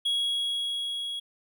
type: tone with level ramp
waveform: triangle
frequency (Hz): 3322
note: G#7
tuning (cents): 0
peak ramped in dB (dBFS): -22 to -30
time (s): 0.05-1.2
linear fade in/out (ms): 10
effects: none